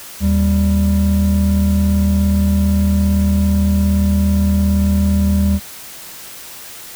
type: tone pair together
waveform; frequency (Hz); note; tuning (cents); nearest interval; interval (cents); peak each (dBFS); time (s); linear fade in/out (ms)
triangle; 78.18 / 197; D#2 / G3; +9 / +9; octave + major third; 1600; -12; 0.2-5.6; 50
effects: white hiss -34 dBFS RMS until 6.95 s